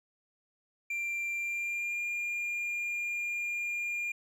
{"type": "tone with pitch glide", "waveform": "triangle", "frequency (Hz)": [2369, 2408], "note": ["D7", "D7"], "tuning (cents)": [14, 43], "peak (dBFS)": -30, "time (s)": [0.9, 4.12], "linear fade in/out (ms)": 5, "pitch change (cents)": 29, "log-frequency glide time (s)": [1.33, 2.01], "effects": []}